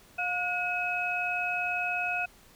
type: tone cluster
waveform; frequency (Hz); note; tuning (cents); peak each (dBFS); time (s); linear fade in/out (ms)
sine; 713 / 1450 / 2553; F5 / F#6 / D#7; +36 / -35 / +44; -33 / -34 / -30; 0.18-2.26; 10
effects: pink hiss -57 dBFS RMS until 2.55 s